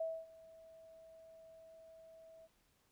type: tone with ADSR envelope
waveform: sine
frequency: 650 Hz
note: E5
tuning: 24 cents flat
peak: -35 dBFS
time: 0-2.48 s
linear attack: 6 ms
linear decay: 250 ms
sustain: -21 dB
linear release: 34 ms
effects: pink hiss -75 dBFS RMS until 2.91 s